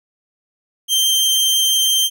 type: tone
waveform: sawtooth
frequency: 3147 Hz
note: G7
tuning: 6 cents sharp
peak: -10 dBFS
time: 0.88-2.1 s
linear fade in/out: 50 ms
effects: none